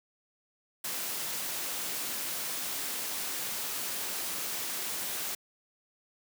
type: noise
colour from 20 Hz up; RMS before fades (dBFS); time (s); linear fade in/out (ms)
white; -35; 0.84-5.35; 5
effects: high-pass 150 Hz 12 dB/octave